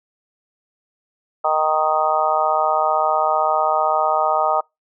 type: harmonic tone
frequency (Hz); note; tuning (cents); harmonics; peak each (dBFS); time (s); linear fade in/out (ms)
155.56; D#3; 0; 3 / 4 / 5 / 6 / 7 / 8; -31 / -21 / -20 / -23 / -28 / -21; 1.44-4.61; 10
effects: noise-tail reverb RT60 0.2 s tail -26 dB re dry